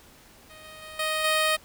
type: tone with level steps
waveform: 10% pulse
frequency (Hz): 624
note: D#5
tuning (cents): +5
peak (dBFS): -38 / -35 / -32 / -17 / -13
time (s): 0.49-1.57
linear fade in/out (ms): 20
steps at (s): 0.64 / 0.82 / 0.99 / 1.24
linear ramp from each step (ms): 5
effects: pink hiss -53 dBFS RMS until 1.64 s